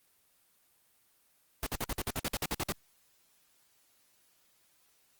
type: noise bursts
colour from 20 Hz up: pink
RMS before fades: -33 dBFS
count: 13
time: 1.63-2.721 s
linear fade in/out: 0 ms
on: 35 ms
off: 53 ms
effects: white hiss -69 dBFS RMS until 5.19 s + Opus 24 kbps